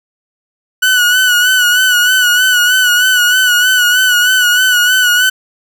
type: tone with vibrato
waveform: 30% pulse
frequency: 1480 Hz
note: F#6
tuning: in tune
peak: -5 dBFS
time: 0.82-5.3 s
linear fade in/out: 10 ms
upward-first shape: sine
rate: 3.2 Hz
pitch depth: 48 cents each way
effects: none